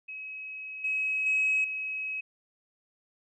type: tone with level steps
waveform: sine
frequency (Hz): 2555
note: D#7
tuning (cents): +45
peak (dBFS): -37 / -26 / -22 / -31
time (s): 0.08-2.21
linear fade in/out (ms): 10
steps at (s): 0.84 / 1.26 / 1.64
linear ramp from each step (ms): 5
effects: tanh soft clip ceiling -19 dBFS